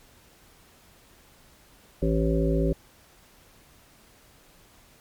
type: harmonic tone with a mistuned harmonic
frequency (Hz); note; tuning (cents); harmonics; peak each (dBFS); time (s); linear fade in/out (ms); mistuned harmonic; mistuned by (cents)
55; A1; 0; 1 / 3 / 5 / 7 / 9 / 10; -25 / -26 / -29 / -28 / -33 / -31; 2.02-2.73; 5; 1; +28
effects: pink hiss -56 dBFS RMS until 5 s + MP3 96 kbps